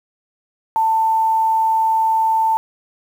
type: tone with quantisation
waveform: sine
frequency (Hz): 890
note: A5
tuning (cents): +20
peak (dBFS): -13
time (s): 0.76-2.57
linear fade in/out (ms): 0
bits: 7
effects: none